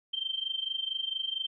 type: tone with amplitude modulation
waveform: sine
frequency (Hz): 3136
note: G7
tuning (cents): 0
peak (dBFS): -27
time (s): 0.13-1.47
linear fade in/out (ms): 10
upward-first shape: sine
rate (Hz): 24.4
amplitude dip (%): 85
effects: none